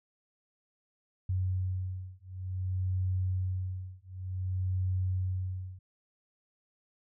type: beating tone pair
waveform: sine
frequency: 92.5 / 93.05 Hz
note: F#2 / F#2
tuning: 0 / +10 cents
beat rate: 0.55 Hz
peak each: -33 / -33 dBFS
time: 1.29-5.79 s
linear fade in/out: 5 ms
effects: none